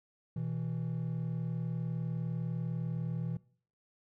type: tone pair together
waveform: triangle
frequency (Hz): 123.6 / 163.48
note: B2 / E3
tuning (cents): +2 / -14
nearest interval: perfect fourth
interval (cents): 484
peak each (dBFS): -34 / -33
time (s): 0.36-3.37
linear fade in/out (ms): 5
effects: noise-tail reverb RT60 0.5 s tail -21 dB re dry + tanh soft clip ceiling -24 dBFS